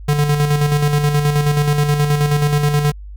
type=tone with tremolo; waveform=square; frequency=146.8 Hz; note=D3; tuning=in tune; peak=-12 dBFS; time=0.08-2.92 s; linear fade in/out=10 ms; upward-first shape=square; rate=9.4 Hz; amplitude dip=45%; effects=added 50 Hz sine -30 dBFS peak until 3.16 s